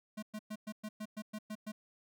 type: tone bursts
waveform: square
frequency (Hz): 214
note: A3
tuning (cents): -48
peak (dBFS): -40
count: 10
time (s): 0.17-1.72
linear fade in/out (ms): 10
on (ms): 56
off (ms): 110
effects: none